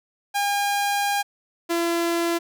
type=tone pair in turn; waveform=sawtooth; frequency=809 / 339 Hz; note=G#5 / E4; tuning=-46 / +49 cents; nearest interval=octave + minor third; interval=1505 cents; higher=first; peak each=-17 dBFS; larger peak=neither; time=0.34-1.23 / 1.69-2.39 s; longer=first; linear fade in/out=20 ms; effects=none